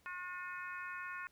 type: harmonic tone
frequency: 360.5 Hz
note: F#4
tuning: 45 cents flat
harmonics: 3 / 4 / 5 / 6 / 7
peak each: -47 / -45 / -48 / -56 / -51 dBFS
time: 0.06-1.27 s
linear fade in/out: 0 ms
effects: pink hiss -71 dBFS RMS until 1.31 s